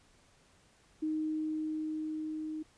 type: tone with level ramp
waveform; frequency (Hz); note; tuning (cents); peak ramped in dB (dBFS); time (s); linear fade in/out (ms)
sine; 311.1; D#4; 0; -30 to -36; 1.02-2.63; 10
effects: pink hiss -65 dBFS RMS until 2.77 s + resampled to 22050 Hz